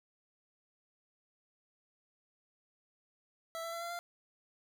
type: tone with pitch steps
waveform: 25% pulse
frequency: 659.3 / 667.7 / 676.3 / 684.9 / 693.7 Hz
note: E5 / E5 / E5 / F5 / F5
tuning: 0 / +22 / +44 / -34 / -12 cents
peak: -35 dBFS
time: 3.55-3.99 s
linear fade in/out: 0 ms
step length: 88 ms
effects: none